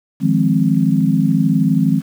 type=chord; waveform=sine; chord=F minor seventh; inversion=third; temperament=equal; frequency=155.56 / 174.61 / 207.7 / 261.6 Hz; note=Eb3 / F3 / Ab3 / C4; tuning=0 / 0 / 0 / 0 cents; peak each=-17 dBFS; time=0.2-2.02 s; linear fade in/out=50 ms; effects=7-bit